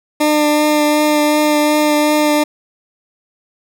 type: tone with vibrato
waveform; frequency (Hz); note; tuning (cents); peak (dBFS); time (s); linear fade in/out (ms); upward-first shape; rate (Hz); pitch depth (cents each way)
20% pulse; 300; D4; +37; -6; 0.2-2.44; 10; triangle; 2.7; 15
effects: none